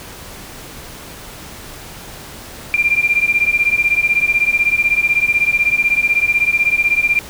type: beating tone pair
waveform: sine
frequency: 2376 / 2392 Hz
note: D7 / D7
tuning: +20 / +31 cents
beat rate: 16 Hz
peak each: -15 dBFS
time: 2.74-7.19 s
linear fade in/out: 0 ms
effects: pink hiss -34 dBFS RMS until 7.29 s